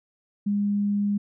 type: tone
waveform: sine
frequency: 203.8 Hz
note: G#3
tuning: 32 cents flat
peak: -21 dBFS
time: 0.46-1.18 s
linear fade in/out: 10 ms
effects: none